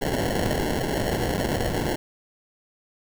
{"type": "noise with sample-and-hold", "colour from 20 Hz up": "violet", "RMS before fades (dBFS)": -25, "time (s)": [0.01, 1.96], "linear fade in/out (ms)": 10, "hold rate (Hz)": 1225, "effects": []}